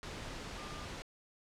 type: tone in noise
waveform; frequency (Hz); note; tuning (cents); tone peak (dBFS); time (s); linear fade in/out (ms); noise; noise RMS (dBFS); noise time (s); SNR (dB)
sine; 1204; D6; +43; -50; 0.58-0.85; 0; pink; -44; 0.03-1.02; -9
effects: low-pass 6000 Hz 12 dB/octave